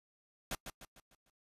pink noise with echo, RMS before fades -38 dBFS, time 0.51-0.55 s, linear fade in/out 2 ms, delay 150 ms, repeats 5, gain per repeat -7 dB, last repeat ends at 1.3 s, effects noise-tail reverb RT60 0.1 s tail -26 dB re dry + resampled to 32000 Hz

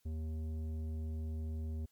triangle tone with tanh clipping, 78.9 Hz, D#2, 25 cents sharp, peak -38 dBFS, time 0.05-1.86 s, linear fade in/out 10 ms, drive 15 dB, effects white hiss -75 dBFS RMS until 1.91 s + MP3 96 kbps

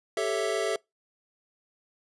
square chord, A dominant seventh, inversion third, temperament equal, 392 / 440 / 554.4 / 659.3 Hz, G4 / A4 / C#5 / E5, 0 / 0 / 0 / 0 cents, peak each -33 / -31 / -36 / -31 dBFS, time 0.17-0.76 s, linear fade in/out 2 ms, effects noise-tail reverb RT60 0.2 s tail -25 dB re dry + resampled to 24000 Hz

